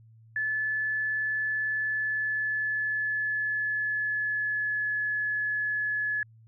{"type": "tone with pitch glide", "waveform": "sine", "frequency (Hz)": [1731, 1706.2], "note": ["A6", "G#6"], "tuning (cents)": [-29, 46], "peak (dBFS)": -26, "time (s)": [0.36, 6.23], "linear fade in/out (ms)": 2, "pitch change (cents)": -25, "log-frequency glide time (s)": [1.85, 4.9], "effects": ["added 112 Hz sine -52 dBFS peak until 6.47 s"]}